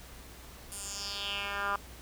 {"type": "tone with band-pass filter sweep", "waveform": "10% pulse", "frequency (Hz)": 200.9, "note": "G3", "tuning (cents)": 43, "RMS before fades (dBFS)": -36, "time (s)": [0.72, 1.76], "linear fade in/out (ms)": 0, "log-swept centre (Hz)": [10000, 1200], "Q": 3.3, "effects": ["added 60 Hz sine -51 dBFS peak until 2.01 s", "pink hiss -51 dBFS RMS until 2.01 s"]}